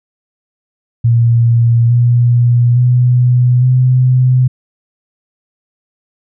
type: tone with pitch steps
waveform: sine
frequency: 117.2 / 120.49 / 123.88 / 127.37 Hz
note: A#2 / B2 / B2 / C3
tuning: +10 / -42 / +6 / -46 cents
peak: -6 dBFS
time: 1.04-4.48 s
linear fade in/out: 10 ms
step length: 860 ms
effects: none